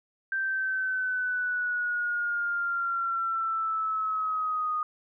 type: linear sweep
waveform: sine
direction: down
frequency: 1568 to 1233 Hz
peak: -26 dBFS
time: 0.32-4.83 s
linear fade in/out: 2 ms
effects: none